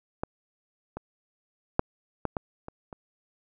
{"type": "clicks", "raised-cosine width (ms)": 1, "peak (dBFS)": [-15, -21, -6, -13, -15, -24, -26], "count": 7, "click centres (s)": [0.235, 0.97, 1.794, 2.253, 2.368, 2.684, 2.928], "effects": []}